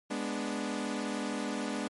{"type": "chord", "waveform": "sawtooth", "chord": "G# diminished", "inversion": "none", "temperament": "equal", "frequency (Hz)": [207.7, 246.9, 293.7], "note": ["G#3", "B3", "D4"], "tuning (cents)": [0, 0, 0], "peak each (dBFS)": -33, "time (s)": [0.1, 1.88], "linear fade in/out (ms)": 10, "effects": ["MP3 48 kbps"]}